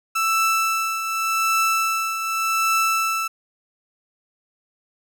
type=tone with tremolo; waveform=30% pulse; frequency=1323 Hz; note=E6; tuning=6 cents sharp; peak=-14 dBFS; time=0.15-3.28 s; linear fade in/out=10 ms; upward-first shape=triangle; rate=0.86 Hz; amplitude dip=60%; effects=none